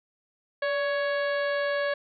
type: harmonic tone with a mistuned harmonic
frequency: 557 Hz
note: C#5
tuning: 8 cents sharp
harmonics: 1 / 2 / 3 / 4 / 5 / 6 / 7 / 8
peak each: -26 / -36 / -31 / -41 / -44 / -44 / -47 / -46 dBFS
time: 0.62-1.94 s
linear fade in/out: 5 ms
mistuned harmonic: 1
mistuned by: +52 cents
effects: none